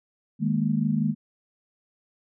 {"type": "chord", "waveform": "sine", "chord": "D# suspended fourth", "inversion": "none", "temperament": "equal", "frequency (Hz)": [155.56, 207.7, 233.1], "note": ["D#3", "G#3", "A#3"], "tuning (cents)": [0, 0, 0], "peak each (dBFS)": [-26, -25, -26], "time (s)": [0.39, 1.15], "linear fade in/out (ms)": 50, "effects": []}